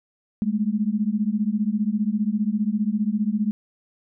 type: beating tone pair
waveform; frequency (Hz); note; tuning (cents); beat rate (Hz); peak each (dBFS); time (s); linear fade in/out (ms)
sine; 203.7 / 218.7; G#3 / A3; -33 / -10; 15; -23; 0.42-3.51; 0
effects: none